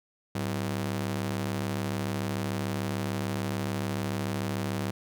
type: ring-modulated tone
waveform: sawtooth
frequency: 146.83 Hz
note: D3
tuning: in tune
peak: -22 dBFS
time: 0.35-4.91 s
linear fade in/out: 5 ms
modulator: 40 Hz
effects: none